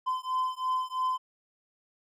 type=beating tone pair; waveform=triangle; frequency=1024 / 1027 Hz; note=C6 / C6; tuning=-38 / -33 cents; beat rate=3 Hz; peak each=-29 dBFS; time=0.06-1.18 s; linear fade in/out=20 ms; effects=none